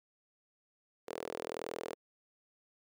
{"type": "tone with high-pass filter", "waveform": "sawtooth", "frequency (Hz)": 41.2, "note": "E1", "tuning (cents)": 0, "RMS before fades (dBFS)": -42, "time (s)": [1.07, 1.95], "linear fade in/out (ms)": 20, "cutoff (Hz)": 450, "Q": 3.3, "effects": []}